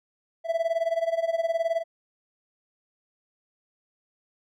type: tone with tremolo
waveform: triangle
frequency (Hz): 663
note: E5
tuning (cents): +10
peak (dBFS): -18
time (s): 0.44-1.84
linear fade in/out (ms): 50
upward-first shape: sine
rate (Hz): 19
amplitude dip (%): 85
effects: none